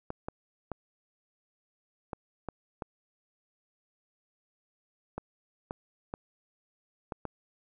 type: clicks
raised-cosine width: 1 ms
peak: -21 dBFS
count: 11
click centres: 0.104 / 0.285 / 0.717 / 2.132 / 2.487 / 2.822 / 5.18 / 5.709 / 6.139 / 7.122 / 7.253 s
effects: none